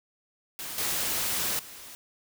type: noise with level steps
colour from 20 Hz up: white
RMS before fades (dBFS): -37 / -29 / -45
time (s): 0.59-1.95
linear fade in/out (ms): 0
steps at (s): 0.78 / 1.59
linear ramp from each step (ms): 2
effects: none